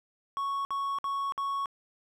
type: tone bursts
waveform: triangle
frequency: 1108.7 Hz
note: C#6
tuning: in tune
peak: -27 dBFS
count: 4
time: 0.37-1.658 s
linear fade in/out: 0 ms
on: 280 ms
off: 56 ms
effects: none